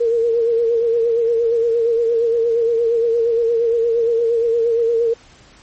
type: tone with vibrato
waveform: sine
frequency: 463 Hz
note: A#4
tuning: 12 cents flat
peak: -13 dBFS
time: 0-5.14 s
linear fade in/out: 10 ms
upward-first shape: sine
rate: 8.6 Hz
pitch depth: 46 cents each way
effects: pink hiss -47 dBFS RMS until 5.62 s + MP3 32 kbps